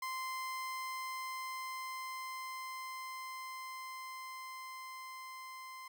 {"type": "tone with level ramp", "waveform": "30% pulse", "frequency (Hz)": 1040, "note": "C6", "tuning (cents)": -11, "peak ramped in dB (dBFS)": [-35, -44], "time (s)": [0.02, 5.88], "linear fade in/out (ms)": 5, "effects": []}